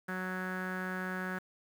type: tone with low-pass filter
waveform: sawtooth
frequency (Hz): 185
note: F#3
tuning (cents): 0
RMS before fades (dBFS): -37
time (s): 0.08-1.39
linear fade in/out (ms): 10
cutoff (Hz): 1600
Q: 7.7
effects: 9-bit